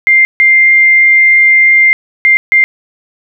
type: tone bursts at uneven times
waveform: sine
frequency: 2101 Hz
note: C7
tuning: 7 cents sharp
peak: -3 dBFS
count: 4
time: 0.07-0.25 / 0.4-1.93 / 2.25-2.37 / 2.52-2.64 s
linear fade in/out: 0 ms
effects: none